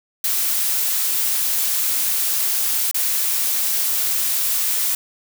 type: noise with dropouts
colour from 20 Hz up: blue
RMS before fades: -20 dBFS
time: 0.24-4.95 s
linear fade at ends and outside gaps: 2 ms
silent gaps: 2.913-2.944 s
effects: none